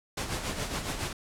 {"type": "noise with tremolo", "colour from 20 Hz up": "pink", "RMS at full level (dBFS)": -31, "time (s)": [0.17, 1.13], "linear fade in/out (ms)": 5, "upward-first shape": "sine", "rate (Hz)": 7.2, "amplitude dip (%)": 55, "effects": ["low-pass 10000 Hz 12 dB/octave"]}